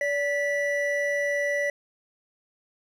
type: tone pair together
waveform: triangle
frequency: 575.7 / 1963 Hz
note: D5 / B6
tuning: -35 / -11 cents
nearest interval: octave + major sixth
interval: 2124 cents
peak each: -24 / -25 dBFS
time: 0.01-1.7 s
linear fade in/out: 2 ms
effects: none